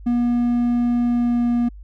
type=tone with pitch glide; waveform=triangle; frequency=240.5 to 239.1 Hz; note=B3 to A#3; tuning=-46 to +44 cents; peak=-14 dBFS; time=0.06-1.69 s; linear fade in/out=10 ms; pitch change=-10 cents; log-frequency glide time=1.03-1.5 s; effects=added 50 Hz sine -36 dBFS peak until 1.83 s